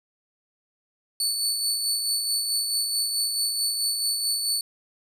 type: tone with tremolo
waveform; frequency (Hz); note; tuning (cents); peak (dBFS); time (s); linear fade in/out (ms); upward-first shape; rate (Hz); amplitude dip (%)
25% pulse; 4472; C#8; +14; -17; 1.2-4.61; 2; sine; 4.6; 40
effects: none